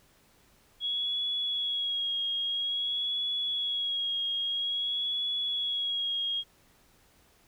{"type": "tone with vibrato", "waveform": "sine", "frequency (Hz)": 3326, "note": "G#7", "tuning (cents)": 2, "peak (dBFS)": -28, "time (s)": [0.8, 6.44], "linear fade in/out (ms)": 50, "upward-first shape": "sine", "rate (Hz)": 0.5, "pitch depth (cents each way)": 32, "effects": ["pink hiss -63 dBFS RMS until 7.47 s"]}